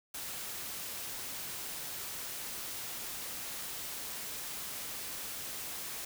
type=noise; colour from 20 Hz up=white; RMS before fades=-41 dBFS; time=0.14-6.05 s; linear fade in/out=5 ms; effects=none